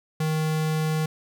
square tone, 156.5 Hz, D#3, 10 cents sharp, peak -23 dBFS, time 0.2-1.06 s, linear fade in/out 5 ms, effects none

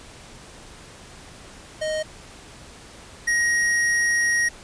square tone pair in turn, 622.3 / 1883.7 Hz, D#5 / A#6, 0 / +18 cents, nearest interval octave + perfect fifth, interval 1918 cents, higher second, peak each -24 / -19 dBFS, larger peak second, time 1.81-2.03 / 3.27-4.49 s, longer second, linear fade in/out 10 ms, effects pink hiss -44 dBFS RMS until 4.63 s + resampled to 22050 Hz

